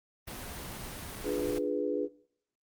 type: noise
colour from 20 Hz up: pink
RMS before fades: -41 dBFS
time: 0.27-1.59 s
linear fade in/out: 10 ms
type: chord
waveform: sine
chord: D diminished seventh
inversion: none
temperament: equal with one note detuned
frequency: 295.5 / 349.2 / 415.3 / 493.9 Hz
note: D4 / F4 / Ab4 / Cb5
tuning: +11 / 0 / 0 / 0 cents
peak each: -34 / -37 / -33 / -33 dBFS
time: 1.23-2.09 s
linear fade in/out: 50 ms
effects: noise-tail reverb RT60 0.6 s tail -21 dB re dry + Opus 24 kbps